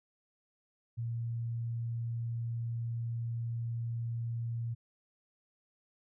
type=tone; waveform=sine; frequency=116.54 Hz; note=A#2; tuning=in tune; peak=-33 dBFS; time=0.97-4.75 s; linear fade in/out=20 ms; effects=none